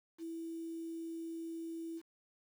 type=tone with quantisation; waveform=sine; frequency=329.6 Hz; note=E4; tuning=in tune; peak=-40 dBFS; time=0.18-2.02 s; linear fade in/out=50 ms; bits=10; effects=none